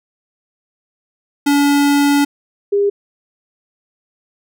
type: tone pair in turn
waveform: square / sine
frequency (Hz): 285.5 / 403.8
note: D4 / G#4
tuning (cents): -49 / -49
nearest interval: tritone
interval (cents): 600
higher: second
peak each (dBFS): -11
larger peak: neither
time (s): 1.46-2.25 / 2.72-2.9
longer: first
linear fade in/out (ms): 10
effects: none